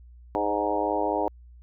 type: harmonic tone with a mistuned harmonic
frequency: 103.83 Hz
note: G#2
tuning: in tune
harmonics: 3 / 4 / 5 / 6 / 7 / 8 / 9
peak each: -31 / -31 / -31 / -31 / -31 / -31 / -31 dBFS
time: 0.35-1.28 s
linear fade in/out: 0 ms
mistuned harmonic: 6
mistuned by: -25 cents
effects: added 60 Hz sine -46 dBFS peak until 1.62 s